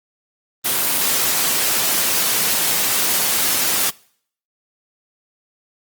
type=high-pass noise; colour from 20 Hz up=white; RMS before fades=-18 dBFS; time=0.64-3.91 s; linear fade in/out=20 ms; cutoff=130 Hz; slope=12 dB/octave; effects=noise-tail reverb RT60 0.6 s tail -24 dB re dry + Opus 24 kbps